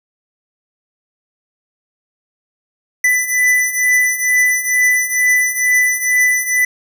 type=beating tone pair; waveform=square; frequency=1991 / 1993.2 Hz; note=B6 / B6; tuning=+14 / +15 cents; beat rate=2.2 Hz; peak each=-18 / -14 dBFS; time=3.04-6.65 s; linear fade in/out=5 ms; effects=none